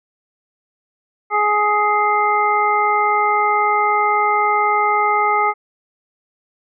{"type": "harmonic tone", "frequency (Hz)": 418.1, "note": "G#4", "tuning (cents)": 12, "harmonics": [1, 2, 3, 5], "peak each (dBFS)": [-23, -17, -17, -22], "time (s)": [1.3, 5.54], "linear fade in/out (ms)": 50, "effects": []}